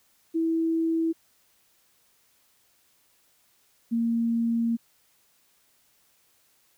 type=tone pair in turn; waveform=sine; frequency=326.9 / 231.4 Hz; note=E4 / A#3; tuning=-14 / -13 cents; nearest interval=tritone; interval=599 cents; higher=first; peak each=-22 dBFS; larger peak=neither; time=0.34-1.13 / 3.91-4.77 s; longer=second; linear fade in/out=20 ms; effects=white hiss -65 dBFS RMS until 6.77 s